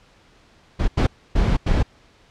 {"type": "noise bursts at uneven times", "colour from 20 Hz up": "brown", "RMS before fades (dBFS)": -17, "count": 4, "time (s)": [[0.79, 0.88], [0.97, 1.07], [1.35, 1.57], [1.66, 1.83]], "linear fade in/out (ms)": 10, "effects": ["pink hiss -54 dBFS RMS until 2.3 s", "low-pass 5000 Hz 12 dB/octave"]}